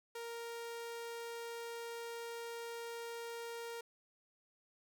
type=tone; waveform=sawtooth; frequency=466.2 Hz; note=A#4; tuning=in tune; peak=-39 dBFS; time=0.15-3.81 s; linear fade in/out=5 ms; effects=none